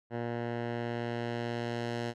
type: tone with low-pass filter sweep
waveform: 10% pulse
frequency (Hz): 118.4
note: A#2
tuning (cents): +27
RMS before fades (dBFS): -35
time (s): 0.1-2.14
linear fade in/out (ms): 50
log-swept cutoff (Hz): 1600 to 5700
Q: 0.75
effects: none